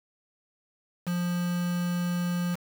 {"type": "tone with quantisation", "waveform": "triangle", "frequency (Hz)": 175.8, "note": "F3", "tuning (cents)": 12, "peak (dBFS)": -24, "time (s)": [1.06, 2.56], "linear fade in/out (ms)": 20, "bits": 6, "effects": []}